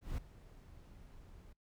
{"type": "noise with ADSR envelope", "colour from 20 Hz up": "brown", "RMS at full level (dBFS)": -39, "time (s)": [0.01, 1.53], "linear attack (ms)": 170, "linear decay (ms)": 4, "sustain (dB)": -17, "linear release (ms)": 6, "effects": ["noise-tail reverb RT60 0.1 s tail -22 dB re dry"]}